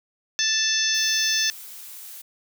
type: harmonic tone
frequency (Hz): 880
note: A5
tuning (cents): 0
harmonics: 2 / 3 / 4 / 5 / 6 / 7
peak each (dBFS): -27 / -31 / -27 / -31 / -25 / -25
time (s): 0.39-1.5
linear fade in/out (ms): 0
type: noise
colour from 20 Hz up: blue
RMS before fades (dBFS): -40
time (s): 0.94-2.22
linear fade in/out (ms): 10
effects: none

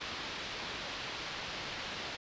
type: low-pass noise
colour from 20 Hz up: white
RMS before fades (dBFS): -41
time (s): 0-2.17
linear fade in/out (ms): 20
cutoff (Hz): 4300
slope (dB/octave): 24
effects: resampled to 16000 Hz

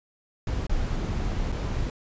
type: noise with dropouts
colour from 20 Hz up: brown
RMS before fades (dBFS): -27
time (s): 0.47-1.9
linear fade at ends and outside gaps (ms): 2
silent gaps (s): 0.668-0.695 / 1.52-1.524
effects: resampled to 16000 Hz

